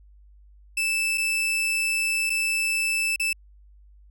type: tone with dropouts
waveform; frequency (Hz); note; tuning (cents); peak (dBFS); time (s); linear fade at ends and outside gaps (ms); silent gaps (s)
40% pulse; 2637; E7; 0; -21; 0.77-3.33; 5; 1.176-1.179 / 2.297-2.301 / 3.161-3.197
effects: added 50 Hz sine -49 dBFS peak until 4.1 s